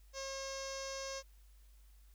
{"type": "tone with low-pass filter", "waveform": "sawtooth", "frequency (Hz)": 540, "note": "C#5", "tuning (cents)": -45, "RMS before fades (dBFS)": -43, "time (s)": [0.13, 1.23], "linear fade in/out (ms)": 50, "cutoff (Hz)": 5900, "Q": 5.8, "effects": ["added 50 Hz sine -58 dBFS peak until 2.14 s", "white hiss -72 dBFS RMS until 2.14 s"]}